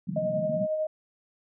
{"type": "band-pass noise", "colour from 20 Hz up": "pink", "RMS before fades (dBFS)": -33, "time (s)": [0.07, 0.67], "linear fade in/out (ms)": 20, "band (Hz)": [140, 220], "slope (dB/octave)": 48}
{"type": "tone with tremolo", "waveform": "sine", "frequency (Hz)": 622.3, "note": "D#5", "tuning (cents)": 0, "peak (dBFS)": -24, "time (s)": [0.16, 0.87], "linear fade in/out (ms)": 5, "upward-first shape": "sine", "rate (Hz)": 11, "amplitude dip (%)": 35}
{"effects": []}